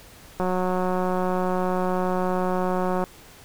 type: click train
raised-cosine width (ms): 1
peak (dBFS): -12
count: 484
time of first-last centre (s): 0.4-3.039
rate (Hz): 183
effects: pink hiss -48 dBFS RMS until 3.44 s